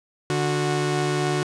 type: tone pair together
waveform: sawtooth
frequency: 147.2 / 366.2 Hz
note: D3 / F#4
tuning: +4 / -18 cents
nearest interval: octave + major third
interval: 1578 cents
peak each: -20 dBFS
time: 0.3-1.43 s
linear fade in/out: 0 ms
effects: resampled to 22050 Hz + 9-bit